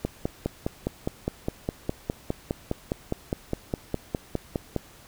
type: click train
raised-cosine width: 2 ms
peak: -12 dBFS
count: 24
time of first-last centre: 0.05-4.763 s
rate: 4.88 Hz
effects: pink hiss -51 dBFS RMS until 5.07 s